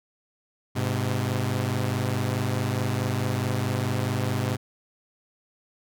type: tone pair together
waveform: sawtooth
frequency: 102.83 / 127.5 Hz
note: G#2 / C3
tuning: -17 / -44 cents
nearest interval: major third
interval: 373 cents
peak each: -23 dBFS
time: 0.75-4.57 s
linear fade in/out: 20 ms
effects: none